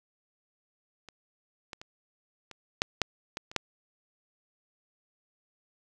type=clicks; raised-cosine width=0.2 ms; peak=-29 / -22 / -26 / -27 / -7 / -7 / -17 / -27 / -8 dBFS; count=9; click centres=1.087 / 1.732 / 1.815 / 2.513 / 2.819 / 3.017 / 3.371 / 3.515 / 3.563 s; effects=none